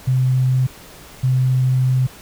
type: tone pair in turn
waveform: sine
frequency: 128.9 / 128.9 Hz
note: C3 / C3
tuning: -26 / -26 cents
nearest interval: unison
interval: 0 cents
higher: neither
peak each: -13 dBFS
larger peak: neither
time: 0.07-0.67 / 1.23-2.07 s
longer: second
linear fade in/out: 10 ms
effects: pink hiss -41 dBFS RMS until 2.21 s